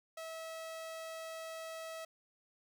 sawtooth tone, 648 Hz, E5, 30 cents flat, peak -39 dBFS, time 0.17-2.05 s, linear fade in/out 5 ms, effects none

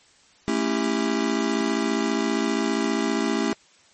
square chord, A dominant seventh, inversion none, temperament just, 220 / 275 / 330 / 396 Hz, A3 / C#4 / E4 / G4, 0 / -14 / +2 / +18 cents, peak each -27 / -27 / -29 / -29 dBFS, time 0.48-3.53 s, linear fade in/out 0 ms, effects white hiss -56 dBFS RMS until 3.93 s + MP3 32 kbps

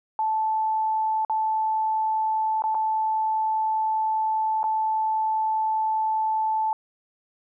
sine tone with dropouts, 875 Hz, A5, 10 cents flat, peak -21 dBFS, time 0.19-6.73 s, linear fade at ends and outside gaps 1 ms, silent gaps 1.249-1.297 / 2.621-2.639 / 2.746-2.75 / 4.631-4.64 s, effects none

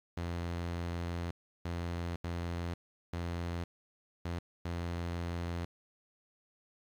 sawtooth tone bursts at uneven times, 86 Hz, F2, 26 cents flat, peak -31 dBFS, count 6, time 0.17-1.31 / 1.65-2.16 / 2.24-2.74 / 3.13-3.64 / 4.25-4.39 / 4.65-5.65 s, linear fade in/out 5 ms, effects low-pass 5000 Hz 12 dB/octave + 10-bit

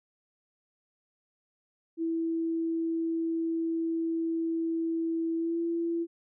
sine tone with pitch glide, 328.9 to 336.4 Hz, E4 to E4, -4 to +35 cents, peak -27 dBFS, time 1.97-6.07 s, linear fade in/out 50 ms, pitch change +39 cents, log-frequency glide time 5.36-5.59 s, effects none

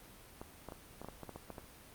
clicks, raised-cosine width 1 ms, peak -30 dBFS, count 11, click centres 0.415 / 0.687 / 0.722 / 1.016 / 1.046 / 1.086 / 1.233 / 1.293 / 1.36 / 1.503 / 1.582 s, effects pink hiss -56 dBFS RMS until 1.94 s + Opus 32 kbps

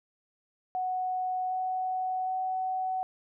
sine tone with pitch steps, 740 / 744.7 / 749.5 Hz, F#5 / F#5 / F#5, 0 / +11 / +22 cents, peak -28 dBFS, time 0.75-3.03 s, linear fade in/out 0 ms, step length 760 ms, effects none

